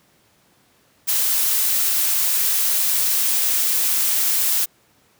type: noise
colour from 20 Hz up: blue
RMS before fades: -19 dBFS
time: 1.07-4.66 s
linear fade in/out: 20 ms
effects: pink hiss -58 dBFS RMS until 5.19 s + high-pass 100 Hz 12 dB/octave

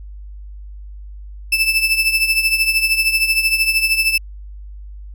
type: tone with tremolo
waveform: 35% pulse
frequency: 2637 Hz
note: E7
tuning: in tune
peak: -9 dBFS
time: 1.52-4.18 s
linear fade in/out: 5 ms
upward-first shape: triangle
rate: 13 Hz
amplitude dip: 75%
effects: added 50 Hz sine -31 dBFS peak until 5.14 s

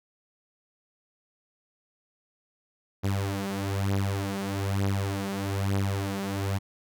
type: beating tone pair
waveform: sawtooth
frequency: 97.8 / 98.9 Hz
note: G2 / G2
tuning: -4 / +16 cents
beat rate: 1.1 Hz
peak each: -26 / -25 dBFS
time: 3.03-6.59 s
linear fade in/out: 20 ms
effects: none

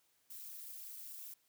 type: noise with amplitude modulation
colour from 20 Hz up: violet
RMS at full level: -45 dBFS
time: 0.3-1.34 s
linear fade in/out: 5 ms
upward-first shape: sine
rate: 225 Hz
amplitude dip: 95%
effects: white hiss -75 dBFS RMS until 1.48 s + high-pass 60 Hz 12 dB/octave

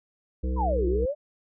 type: harmonic tone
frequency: 63.4 Hz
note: B1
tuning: 46 cents sharp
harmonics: 1 / 3 / 5 / 7 / 8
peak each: -25 / -36 / -37 / -41 / -41 dBFS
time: 0.43-1.06 s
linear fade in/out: 10 ms
type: exponential two-way sweep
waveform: sine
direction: down then up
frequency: 1046.5 to 341.9 to 616 Hz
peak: -24 dBFS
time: 0.56-1.15 s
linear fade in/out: 50 ms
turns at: 0.87 s
effects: none

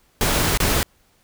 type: noise with dropouts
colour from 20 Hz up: pink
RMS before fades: -19 dBFS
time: 0.21-0.83 s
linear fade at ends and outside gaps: 0 ms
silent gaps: 0.574-0.602 s
effects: pink hiss -60 dBFS RMS until 1.23 s

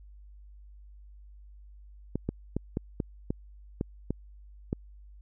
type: clicks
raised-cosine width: 3 ms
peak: -16 dBFS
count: 9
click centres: 2.156 / 2.29 / 2.566 / 2.771 / 3.002 / 3.305 / 3.811 / 4.106 / 4.729 s
effects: added 50 Hz sine -48 dBFS peak until 5.21 s

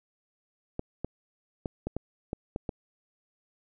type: clicks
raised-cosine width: 2 ms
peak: -18 dBFS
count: 8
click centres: 0.794 / 1.046 / 1.658 / 1.87 / 1.966 / 2.331 / 2.561 / 2.692 s
effects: none

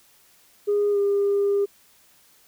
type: tone with pitch glide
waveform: sine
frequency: 410.8 to 402.1 Hz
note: G#4 to G4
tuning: -19 to +44 cents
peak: -17 dBFS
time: 0.67-1.66 s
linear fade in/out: 20 ms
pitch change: -37 cents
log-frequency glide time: 0.91-0.98 s
effects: tanh soft clip ceiling -15 dBFS + white hiss -57 dBFS RMS until 2.47 s

